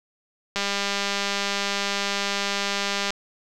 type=click train; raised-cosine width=0.2 ms; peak=-8 dBFS; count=510; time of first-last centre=0.56-3.105 s; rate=200 Hz; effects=none